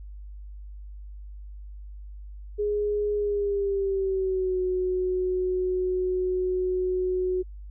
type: tone with pitch glide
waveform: sine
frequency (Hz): 415.3 to 367.9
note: G#4 to F#4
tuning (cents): 0 to -10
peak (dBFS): -23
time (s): 2.58-7.43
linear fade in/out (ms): 20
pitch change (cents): -210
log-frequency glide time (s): 3.15-4.6
effects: added 50 Hz sine -38 dBFS peak until 7.7 s